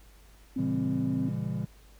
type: tone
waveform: sine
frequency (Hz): 261.6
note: C4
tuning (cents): 0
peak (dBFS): -28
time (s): 0.56-1.29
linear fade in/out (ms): 5
type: chord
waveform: triangle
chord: A# diminished seventh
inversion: none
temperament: just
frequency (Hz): 116.54 / 139.85 / 167.82 / 201.4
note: A#2 / C#3 / E3 / G3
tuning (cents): 0 / +16 / +31 / +47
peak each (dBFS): -33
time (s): 0.57-1.66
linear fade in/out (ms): 20
effects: added 50 Hz sine -53 dBFS peak until 1.99 s + pink hiss -60 dBFS RMS until 1.99 s